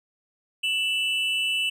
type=tone pair together; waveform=triangle; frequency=2659 / 2960 Hz; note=E7 / F#7; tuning=+14 / 0 cents; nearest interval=major second; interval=186 cents; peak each=-24 dBFS; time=0.63-1.7 s; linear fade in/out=10 ms; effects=none